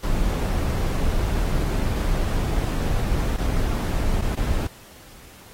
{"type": "noise with dropouts", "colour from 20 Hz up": "brown", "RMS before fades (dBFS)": -22, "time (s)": [0.03, 4.67], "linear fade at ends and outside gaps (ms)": 5, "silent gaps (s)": [[3.365, 3.381], [4.213, 4.221], [4.353, 4.372]], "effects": ["pink hiss -47 dBFS RMS until 5.53 s", "AAC 48 kbps"]}